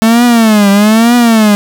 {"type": "tone with vibrato", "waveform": "45% pulse", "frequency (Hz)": 219.5, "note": "A3", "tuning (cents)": -4, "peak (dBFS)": -4, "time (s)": [0.02, 1.55], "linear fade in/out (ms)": 0, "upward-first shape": "triangle", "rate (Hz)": 1.1, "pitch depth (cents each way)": 190, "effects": []}